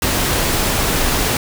pink noise, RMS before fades -17 dBFS, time 0.02-1.37 s, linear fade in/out 2 ms, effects none

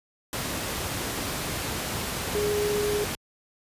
sine tone in noise, 415.3 Hz, G#4, in tune, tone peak -24 dBFS, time 2.35-3.04 s, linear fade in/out 0 ms, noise pink, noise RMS -30 dBFS, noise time 0.33-3.15 s, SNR +3 dB, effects high-pass 60 Hz 12 dB/octave + resampled to 32000 Hz

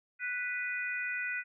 harmonic tone, 493.9 Hz, B4, in tune, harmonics 3 / 4 / 5, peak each -36 / -37 / -38 dBFS, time 0.19-1.44 s, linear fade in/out 50 ms, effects none

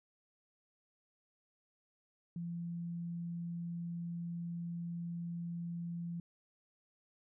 sine tone, 170.8 Hz, F3, 38 cents flat, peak -38 dBFS, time 2.36-6.2 s, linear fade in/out 2 ms, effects none

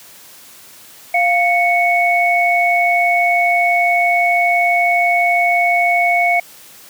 sine tone pair together, 698.3 / 2217 Hz, F5 / C#7, 0 / 0 cents, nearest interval octave + minor sixth, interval 2000 cents, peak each -14 dBFS, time 1.14-6.4 s, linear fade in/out 5 ms, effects white hiss -41 dBFS RMS until 6.89 s + high-pass 100 Hz 12 dB/octave

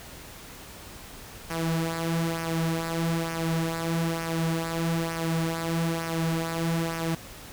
sawtooth tone with flanger, 164.81 Hz, E3, in tune, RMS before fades -28 dBFS, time 1.5-7.15 s, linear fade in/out 5 ms, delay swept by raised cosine 0.25 to 5.75 ms, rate 1.1 Hz, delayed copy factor -0.6, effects pink hiss -44 dBFS RMS until 7.52 s

